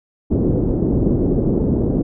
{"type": "low-pass noise", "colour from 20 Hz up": "white", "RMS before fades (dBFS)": -17, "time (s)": [0.3, 2.03], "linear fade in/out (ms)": 20, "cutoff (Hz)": 380, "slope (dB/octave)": 24, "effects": []}